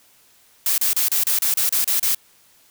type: noise bursts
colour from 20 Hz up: blue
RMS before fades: -19 dBFS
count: 10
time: 0.66-2.148 s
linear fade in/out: 2 ms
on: 120 ms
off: 32 ms
effects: white hiss -55 dBFS RMS until 2.7 s